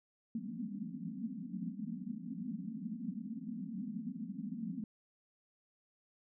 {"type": "band-pass noise", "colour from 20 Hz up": "white", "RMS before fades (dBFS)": -42, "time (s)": [0.35, 4.84], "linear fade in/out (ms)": 2, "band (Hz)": [170, 260], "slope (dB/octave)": 96, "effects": []}